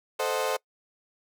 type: chord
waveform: 30% pulse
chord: A diminished seventh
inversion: none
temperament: equal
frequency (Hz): 440 / 523.3 / 622.3 / 740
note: A4 / C5 / Eb5 / Gb5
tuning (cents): 0 / 0 / 0 / 0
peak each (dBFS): -28 / -27 / -30 / -32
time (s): 0.19-0.57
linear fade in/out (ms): 10
effects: noise-tail reverb RT60 0.1 s tail -24 dB re dry